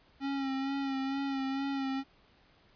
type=tone with vibrato; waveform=square; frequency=271.8 Hz; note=C#4; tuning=34 cents flat; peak=-32 dBFS; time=0.2-2.04 s; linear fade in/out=50 ms; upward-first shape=sine; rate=2.2 Hz; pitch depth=32 cents each way; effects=pink hiss -64 dBFS RMS until 2.75 s + resampled to 11025 Hz